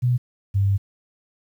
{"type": "tone pair in turn", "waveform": "sine", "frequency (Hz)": [123.6, 98.78], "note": ["B2", "G2"], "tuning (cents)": [2, 14], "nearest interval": "major third", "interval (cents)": 388, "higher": "first", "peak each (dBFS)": -16, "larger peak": "neither", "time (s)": [[0.02, 0.18], [0.54, 0.78]], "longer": "second", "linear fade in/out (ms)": 20, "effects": ["9-bit"]}